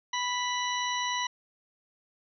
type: harmonic tone with a mistuned harmonic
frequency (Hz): 987.8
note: B5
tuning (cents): 0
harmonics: 1 / 2 / 3 / 4 / 6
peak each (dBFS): -31 / -34 / -36 / -37 / -39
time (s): 0.13-1.27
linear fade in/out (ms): 5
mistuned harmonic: 6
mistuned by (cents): -27
effects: none